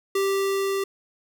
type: tone with level ramp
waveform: square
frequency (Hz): 391.6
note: G4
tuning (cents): -2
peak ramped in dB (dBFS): -21 to -24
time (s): 0.15-0.84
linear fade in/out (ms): 5
effects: none